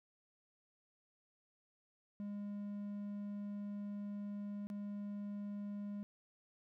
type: tone with dropouts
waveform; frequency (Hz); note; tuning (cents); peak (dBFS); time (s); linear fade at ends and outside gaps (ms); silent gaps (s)
triangle; 204.2; G#3; -29; -39; 2.2-6.03; 0; 4.67-4.701
effects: none